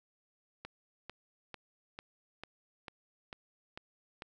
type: click train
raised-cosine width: 0.3 ms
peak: -27 dBFS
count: 9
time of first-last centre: 0.65-4.221 s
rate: 2.24 Hz
effects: none